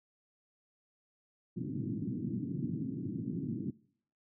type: band-pass noise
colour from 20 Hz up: white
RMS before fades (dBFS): -37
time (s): 1.56-3.71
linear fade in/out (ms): 10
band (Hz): 110 to 310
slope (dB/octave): 48
effects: noise-tail reverb RT60 0.6 s tail -22 dB re dry